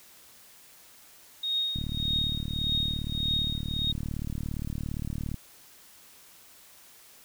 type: tone with tremolo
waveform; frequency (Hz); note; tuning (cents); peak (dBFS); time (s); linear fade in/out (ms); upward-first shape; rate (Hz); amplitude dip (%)
sine; 3729; A#7; 0; -24; 1.43-3.92; 5; triangle; 1.7; 95
type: click train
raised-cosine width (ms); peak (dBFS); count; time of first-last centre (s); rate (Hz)
5; -21; 135; 1.76-5.343; 37.4
effects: white hiss -54 dBFS RMS until 7.24 s